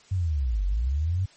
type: linear two-way sweep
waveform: sine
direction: down then up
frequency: 98 to 45 to 98 Hz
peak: -22 dBFS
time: 0.11-1.26 s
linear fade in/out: 10 ms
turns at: 0.65 s
effects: white hiss -55 dBFS RMS until 1.36 s + MP3 32 kbps